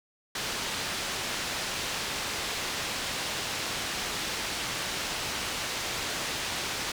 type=low-pass noise; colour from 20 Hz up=white; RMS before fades=-33 dBFS; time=0.35-6.92 s; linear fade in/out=5 ms; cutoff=5000 Hz; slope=12 dB/octave; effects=none

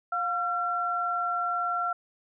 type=tone pair together; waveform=sine; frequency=710 / 1360.6 Hz; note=F5 / F6; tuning=+28 / -46 cents; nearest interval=major seventh; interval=1126 cents; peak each=-31 / -27 dBFS; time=0.12-1.93 s; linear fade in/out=5 ms; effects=none

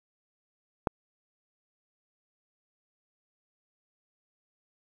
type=click; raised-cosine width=1 ms; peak=-11 dBFS; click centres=0.872 s; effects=8-bit

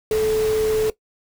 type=tone in noise; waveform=sine; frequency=434.7 Hz; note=A4; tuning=21 cents flat; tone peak=-16 dBFS; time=0.11-0.9 s; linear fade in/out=2 ms; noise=pink; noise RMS=-31 dBFS; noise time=0.11-0.9 s; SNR=+12 dB; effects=noise-tail reverb RT60 0.1 s tail -18 dB re dry

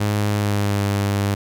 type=tone with pitch glide; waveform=sawtooth; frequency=103.83 to 100.53 Hz; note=G#2 to G2; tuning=0 to +44 cents; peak=-14 dBFS; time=0-1.35 s; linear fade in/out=10 ms; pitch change=-56 cents; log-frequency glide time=0.29-0.87 s; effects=none

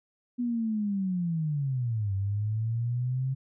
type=linear two-way sweep; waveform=sine; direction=down then up; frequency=246.9 to 96.1 to 134.3 Hz; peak=-26 dBFS; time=0.38-3.35 s; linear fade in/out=20 ms; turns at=2.14 s; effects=none

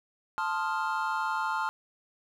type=chord; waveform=triangle; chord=F dominant seventh; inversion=first; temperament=equal; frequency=880 / 1046.5 / 1244.5 / 1396.9 Hz; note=A5 / C6 / Eb6 / F6; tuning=0 / 0 / 0 / 0 cents; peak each=-30 / -32 / -35 / -31 dBFS; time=0.38-1.69 s; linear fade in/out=0 ms; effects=none

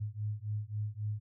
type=beating tone pair; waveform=sine; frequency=103.83 / 107.53 Hz; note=G#2 / A2; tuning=0 / -39 cents; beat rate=3.7 Hz; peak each=-37 / -37 dBFS; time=0-1.2 s; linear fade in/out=20 ms; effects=none

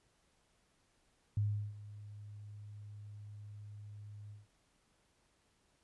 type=tone with ADSR envelope; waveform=sine; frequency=103.83 Hz; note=G#2; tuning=in tune; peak=-29 dBFS; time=1.37-4.47 s; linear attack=3 ms; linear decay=360 ms; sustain=-18 dB; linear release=160 ms; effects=pink hiss -74 dBFS RMS until 5.83 s + resampled to 24000 Hz

